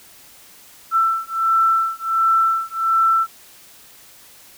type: beating tone pair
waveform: sine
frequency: 1334 / 1335.4 Hz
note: E6 / E6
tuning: +20 / +22 cents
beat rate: 1.4 Hz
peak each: -18 / -18 dBFS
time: 0.91-3.27 s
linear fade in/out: 50 ms
effects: white hiss -46 dBFS RMS until 4.57 s